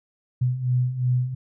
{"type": "beating tone pair", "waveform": "sine", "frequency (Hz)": [123.5, 126.3], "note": ["B2", "B2"], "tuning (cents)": [0, 39], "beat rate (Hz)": 2.8, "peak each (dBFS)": [-26, -21], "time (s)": [0.41, 1.35], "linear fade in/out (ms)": 10, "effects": []}